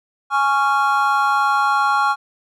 triangle chord, Db major, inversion second, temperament just, 831.5 / 1108.7 / 1385.9 Hz, Ab5 / Db6 / F6, +2 / 0 / -14 cents, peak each -17 dBFS, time 0.3-2.16 s, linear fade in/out 50 ms, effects none

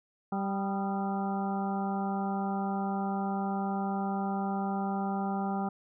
harmonic tone with a mistuned harmonic, 196 Hz, G3, in tune, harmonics 1 / 2 / 3 / 4 / 5 / 6 / 7, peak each -31 / -40 / -45 / -34 / -44 / -43 / -46 dBFS, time 0.32-5.69 s, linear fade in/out 5 ms, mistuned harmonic 6, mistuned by +74 cents, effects none

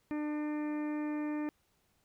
harmonic tone, 299.8 Hz, D4, 36 cents sharp, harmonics 1 / 2 / 3 / 4 / 5 / 6 / 7 / 8, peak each -33 / -46 / -48 / -52 / -59 / -51 / -57 / -55 dBFS, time 0.11-1.49 s, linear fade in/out 0 ms, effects pink hiss -74 dBFS RMS until 2.04 s

